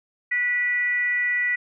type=tone with frequency modulation; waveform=sine; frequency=1956 Hz; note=B6; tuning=17 cents flat; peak=-20 dBFS; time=0.31-1.56 s; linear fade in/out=10 ms; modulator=484 Hz; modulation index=0.34; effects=none